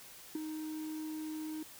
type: tone with ADSR envelope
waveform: triangle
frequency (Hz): 311.1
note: D#4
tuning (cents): 0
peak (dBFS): -28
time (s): 0.35-1.63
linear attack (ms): 4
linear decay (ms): 13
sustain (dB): -8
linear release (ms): 4
effects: tanh soft clip ceiling -26 dBFS + white hiss -53 dBFS RMS until 1.79 s